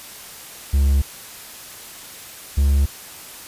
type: tone pair in turn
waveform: triangle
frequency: 69.3 / 69.94 Hz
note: C#2 / C#2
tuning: 0 / +16 cents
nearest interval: unison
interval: 16 cents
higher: second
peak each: -11 dBFS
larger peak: neither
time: 0.73-1.02 / 2.57-2.86 s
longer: neither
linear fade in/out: 10 ms
effects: white hiss -38 dBFS RMS until 3.47 s + resampled to 32000 Hz